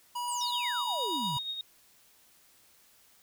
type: tone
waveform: square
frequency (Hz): 970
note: B5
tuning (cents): -31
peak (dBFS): -33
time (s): 0.15-1.39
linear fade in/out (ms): 10
type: exponential sweep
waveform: sine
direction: down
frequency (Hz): 9440 to 128.2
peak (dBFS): -35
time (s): 0.28-1.37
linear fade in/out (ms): 0
type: tone with tremolo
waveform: sine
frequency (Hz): 3729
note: A#7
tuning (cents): 0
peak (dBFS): -31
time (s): 0.41-1.61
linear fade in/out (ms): 2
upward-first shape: triangle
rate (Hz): 8.5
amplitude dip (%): 60
effects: white hiss -62 dBFS RMS until 3.22 s